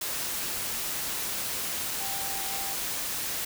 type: tone in noise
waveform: sine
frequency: 784 Hz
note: G5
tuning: in tune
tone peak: -39 dBFS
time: 2-2.74 s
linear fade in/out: 5 ms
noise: white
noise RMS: -32 dBFS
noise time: 0.01-3.45 s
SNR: -10 dB
effects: none